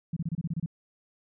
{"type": "tone bursts", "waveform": "sine", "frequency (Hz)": 164.81, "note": "E3", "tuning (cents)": 0, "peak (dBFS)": -27, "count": 9, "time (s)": [0.13, 0.661], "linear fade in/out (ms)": 5, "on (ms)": 35, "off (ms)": 27, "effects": []}